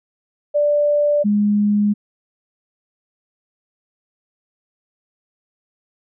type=tone pair in turn; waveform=sine; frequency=587.3 / 206.9 Hz; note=D5 / G#3; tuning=0 / -6 cents; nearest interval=octave + tritone; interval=1806 cents; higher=first; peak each=-13 / -13 dBFS; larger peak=neither; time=0.54-1.24 / 1.24-1.94 s; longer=neither; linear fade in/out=20 ms; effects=none